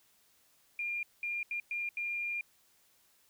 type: tone bursts at uneven times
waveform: sine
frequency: 2404 Hz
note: D7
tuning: 40 cents sharp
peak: -33 dBFS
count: 5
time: 0.79-1.03 / 1.23-1.43 / 1.51-1.6 / 1.71-1.89 / 1.97-2.41 s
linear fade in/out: 2 ms
effects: white hiss -68 dBFS RMS until 3.29 s